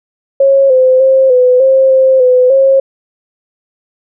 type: tone with pitch steps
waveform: sine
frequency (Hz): 546 / 515 / 530 / 502 / 531 / 526 / 504 / 539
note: C#5 / C5 / C5 / B4 / C5 / C5 / B4 / C#5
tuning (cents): -26 / -28 / +22 / +28 / +25 / +9 / +35 / -49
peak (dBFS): -4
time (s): 0.4-2.8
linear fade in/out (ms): 5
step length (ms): 300
effects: none